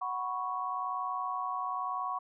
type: chord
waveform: sine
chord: F# suspended fourth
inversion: none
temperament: equal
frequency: 740 / 987.8 / 1108.7 Hz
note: F#5 / B5 / C#6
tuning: 0 / 0 / 0 cents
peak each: -38 / -38 / -34 dBFS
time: 0.01-2.19 s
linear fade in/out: 10 ms
effects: none